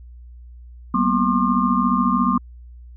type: tone cluster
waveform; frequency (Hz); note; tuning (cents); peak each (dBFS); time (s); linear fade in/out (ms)
sine; 192.1 / 235.1 / 249.2 / 1066 / 1200; G3 / A#3 / B3 / C6 / D6; -35 / +15 / +16 / +32 / +37; -22; 0.94-2.38; 5
effects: added 60 Hz sine -38 dBFS peak until 2.96 s